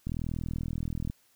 click train, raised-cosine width 5 ms, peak -21 dBFS, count 43, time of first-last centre 0.07-1.099 s, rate 40.8 Hz, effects white hiss -66 dBFS RMS until 1.35 s

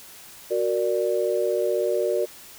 sine chord, Gb augmented, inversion none, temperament equal, 370 / 466.2 / 587.3 Hz, Gb4 / Bb4 / D5, 0 / 0 / 0 cents, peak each -25 dBFS, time 0.5-2.26 s, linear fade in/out 20 ms, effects white hiss -45 dBFS RMS until 2.58 s

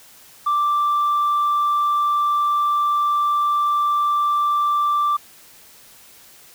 sine tone, 1174.7 Hz, D6, in tune, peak -14 dBFS, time 0.46-5.17 s, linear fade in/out 10 ms, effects tanh soft clip ceiling -14 dBFS + white hiss -47 dBFS RMS until 6.54 s

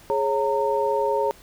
sine tone cluster, 416.4 / 547 / 917 Hz, G#4 / C#5 / A#5, +5 / -23 / -29 cents, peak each -24 dBFS, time 0.1-1.31 s, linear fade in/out 0 ms, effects pink hiss -50 dBFS RMS until 1.42 s

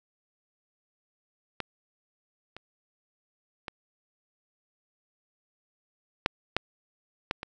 clicks, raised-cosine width 0.3 ms, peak -15 / -25 / -19 / -6 / -8 / -11 / -20 dBFS, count 7, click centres 1.603 / 2.566 / 3.682 / 6.261 / 6.566 / 7.311 / 7.431 s, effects none

